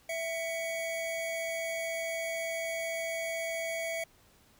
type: tone pair together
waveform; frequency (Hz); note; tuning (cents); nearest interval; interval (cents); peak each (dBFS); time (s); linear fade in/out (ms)
square; 659.3 / 2243; E5 / C#7; 0 / +20; octave + major sixth; 2120; -35 / -38; 0.09-4.04; 5
effects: pink hiss -63 dBFS RMS until 4.59 s